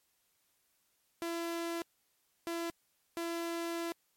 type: tone bursts at uneven times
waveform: sawtooth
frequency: 337 Hz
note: E4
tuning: 38 cents sharp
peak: -31 dBFS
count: 3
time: 1.22-1.82 / 2.47-2.7 / 3.17-3.92 s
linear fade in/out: 0 ms
effects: white hiss -75 dBFS RMS until 4.16 s + MP3 64 kbps